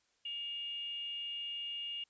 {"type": "tone with frequency modulation", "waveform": "sine", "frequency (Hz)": 2837, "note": "F7", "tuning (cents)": 27, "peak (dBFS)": -38, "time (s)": [0.25, 2.04], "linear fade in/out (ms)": 5, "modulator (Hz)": 540, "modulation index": 0.25, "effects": ["white hiss -75 dBFS RMS until 2.09 s", "resampled to 16000 Hz"]}